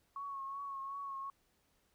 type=tone with vibrato; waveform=sine; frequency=1103 Hz; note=C#6; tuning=9 cents flat; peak=-40 dBFS; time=0.16-1.3 s; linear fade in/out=2 ms; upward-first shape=triangle; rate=2.7 Hz; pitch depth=39 cents each way; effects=pink hiss -75 dBFS RMS until 1.94 s